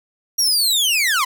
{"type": "linear sweep", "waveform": "sawtooth", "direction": "down", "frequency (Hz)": [5760, 959], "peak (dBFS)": -12, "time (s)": [0.38, 1.25], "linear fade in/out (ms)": 10, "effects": []}